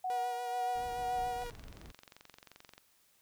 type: tone with tremolo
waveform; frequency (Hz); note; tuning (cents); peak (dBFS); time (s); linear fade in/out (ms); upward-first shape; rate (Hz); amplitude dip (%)
sine; 740; F#5; 0; -31; 0.04-1.44; 5; sine; 2; 50
type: tone with vibrato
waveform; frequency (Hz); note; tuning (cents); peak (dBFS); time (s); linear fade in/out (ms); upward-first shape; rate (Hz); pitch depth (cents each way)
sawtooth; 481.1; B4; -45; -38; 0.1-1.5; 0; sine; 7; 22
type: noise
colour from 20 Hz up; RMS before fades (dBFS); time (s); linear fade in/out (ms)
brown; -50; 0.75-1.92; 10
type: click train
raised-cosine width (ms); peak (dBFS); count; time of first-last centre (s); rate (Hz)
0.2; -34; 32; 1.42-2.78; 22.8
effects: white hiss -69 dBFS RMS until 3.21 s

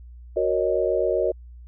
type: chord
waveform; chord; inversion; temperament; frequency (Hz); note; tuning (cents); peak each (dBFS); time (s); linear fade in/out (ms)
sine; D# minor seventh; first; equal; 370 / 466.2 / 554.4 / 622.3; F#4 / A#4 / C#5 / D#5; 0 / 0 / 0 / 0; -25; 0.36-1.32; 10
effects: added 60 Hz sine -40 dBFS peak until 1.67 s

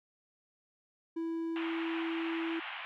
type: tone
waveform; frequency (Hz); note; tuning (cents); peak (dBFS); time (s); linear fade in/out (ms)
triangle; 329.6; E4; 0; -31; 1.16-2.6; 10
type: band-pass noise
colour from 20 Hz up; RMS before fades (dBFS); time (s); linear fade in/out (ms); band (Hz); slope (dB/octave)
white; -42; 1.56-2.85; 0; 710 to 3000; 48
effects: none

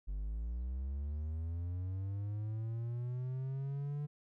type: linear sweep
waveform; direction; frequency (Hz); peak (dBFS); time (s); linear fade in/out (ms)
triangle; up; 47.44 to 147.7; -34; 0.07-4.07; 20
effects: none

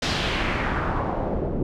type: noise with low-pass filter sweep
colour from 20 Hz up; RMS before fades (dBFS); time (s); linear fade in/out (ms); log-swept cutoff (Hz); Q
pink; -25; 0.02-1.63; 5; 4900 to 390; 1.6
effects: none

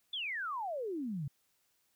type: exponential sweep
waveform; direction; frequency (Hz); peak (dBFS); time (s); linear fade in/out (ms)
sine; down; 3552 to 130.81; -35; 0.13-1.28; 5
effects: white hiss -75 dBFS RMS until 1.95 s

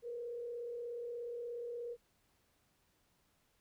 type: tone with frequency modulation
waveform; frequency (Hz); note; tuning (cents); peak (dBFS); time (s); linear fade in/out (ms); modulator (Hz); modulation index
sine; 476.3; A#4; +37; -40; 0.02-1.97; 50; 36.8; 0.4
effects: pink hiss -75 dBFS RMS until 3.6 s

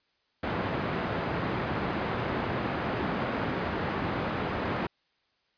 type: band-pass noise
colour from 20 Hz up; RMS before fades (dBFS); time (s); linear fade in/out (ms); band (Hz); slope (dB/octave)
pink; -31; 0.43-4.87; 5; 110 to 1800; 12
effects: white hiss -72 dBFS RMS until 5.57 s + resampled to 11025 Hz

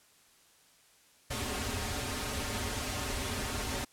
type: noise with comb filter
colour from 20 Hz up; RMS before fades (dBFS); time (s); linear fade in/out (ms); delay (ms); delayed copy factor
pink; -35; 1.3-3.85; 10; 6; -1
effects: white hiss -63 dBFS RMS until 3.92 s + low-pass 11000 Hz 12 dB/octave

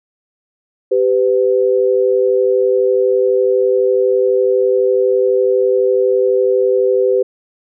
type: tone pair together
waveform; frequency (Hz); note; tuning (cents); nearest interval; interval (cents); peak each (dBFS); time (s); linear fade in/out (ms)
sine; 391 / 503; G4 / B4; -4 / +32; major third; 436; -13; 0.91-7.23; 10
effects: none

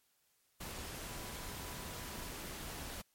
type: tone in noise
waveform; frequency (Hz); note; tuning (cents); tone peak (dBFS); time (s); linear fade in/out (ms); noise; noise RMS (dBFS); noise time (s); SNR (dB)
sine; 987.8; B5; 0; -56; 1.08-2.32; 10; pink; -45; 0.6-3.02; -14
effects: white hiss -75 dBFS RMS until 3.14 s + MP3 64 kbps

